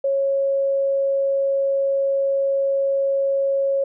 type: tone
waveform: sine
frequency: 549 Hz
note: C#5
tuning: 17 cents flat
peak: -17 dBFS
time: 0.04-3.84 s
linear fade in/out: 5 ms
effects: none